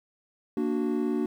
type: chord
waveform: triangle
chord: Bb augmented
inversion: none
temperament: equal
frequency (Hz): 233.1 / 293.7 / 370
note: Bb3 / D4 / F#4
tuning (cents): 0 / 0 / 0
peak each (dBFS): -27 / -27 / -28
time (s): 0.57-1.26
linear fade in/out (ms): 2
effects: 10-bit